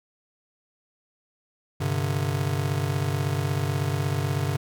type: chord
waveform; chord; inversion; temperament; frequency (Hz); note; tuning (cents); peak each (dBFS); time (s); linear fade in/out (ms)
square; G suspended fourth; none; just; 98 / 130.67 / 147; G2 / C3 / D3; 0 / -2 / +2; -29; 1.8-4.57; 10
effects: none